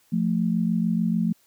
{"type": "tone pair together", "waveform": "sine", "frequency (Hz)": [174.89, 221.7], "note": ["F3", "A3"], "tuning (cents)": [3, 13], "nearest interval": "major third", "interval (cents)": 410, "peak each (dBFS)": -23, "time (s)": [0.12, 1.33], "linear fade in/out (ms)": 10, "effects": ["white hiss -62 dBFS RMS until 1.46 s"]}